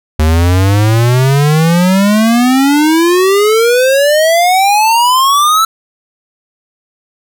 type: exponential sweep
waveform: square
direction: up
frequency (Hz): 76 to 1332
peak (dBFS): -7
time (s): 0.19-5.65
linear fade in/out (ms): 5
effects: none